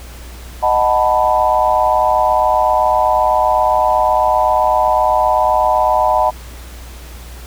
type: chord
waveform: sine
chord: B dominant seventh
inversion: first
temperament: equal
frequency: 622.3 / 740 / 880 / 987.8 Hz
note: D#5 / F#5 / A5 / B5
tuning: 0 / 0 / 0 / 0 cents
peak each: -16 dBFS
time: 0.62-6.31 s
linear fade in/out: 20 ms
effects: added 60 Hz sine -31 dBFS peak until 7.46 s + pink hiss -38 dBFS RMS until 7.46 s